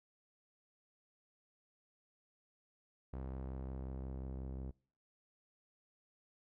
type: tone with low-pass filter sweep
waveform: sawtooth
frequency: 65.6 Hz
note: C2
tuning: 5 cents sharp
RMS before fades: -44 dBFS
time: 3.13-4.71 s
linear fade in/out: 5 ms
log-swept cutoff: 1000 to 480 Hz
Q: 0.71
effects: noise-tail reverb RT60 0.5 s tail -26 dB re dry